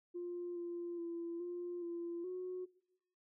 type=tone with pitch steps; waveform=sine; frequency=350.9 / 345.7 / 338.9 / 351.1 / 342 / 365.8 Hz; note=F4 / F4 / E4 / F4 / F4 / F#4; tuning=+8 / -18 / +48 / +9 / -36 / -20 cents; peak=-39 dBFS; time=0.14-2.66 s; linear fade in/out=20 ms; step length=420 ms; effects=noise-tail reverb RT60 0.9 s tail -21 dB re dry + tanh soft clip ceiling -35 dBFS